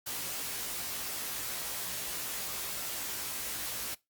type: noise with comb filter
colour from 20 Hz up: white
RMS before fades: -37 dBFS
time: 0.06-3.95 s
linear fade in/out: 10 ms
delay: 17 ms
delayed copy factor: +0.85
effects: noise-tail reverb RT60 0.2 s tail -21 dB re dry + Opus 48 kbps